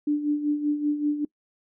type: tone with tremolo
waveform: sine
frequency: 295.1 Hz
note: D4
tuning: 8 cents sharp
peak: -19 dBFS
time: 0.07-1.25 s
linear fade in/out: 5 ms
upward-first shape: sine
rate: 5.2 Hz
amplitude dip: 65%
effects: noise-tail reverb RT60 0.1 s tail -24 dB re dry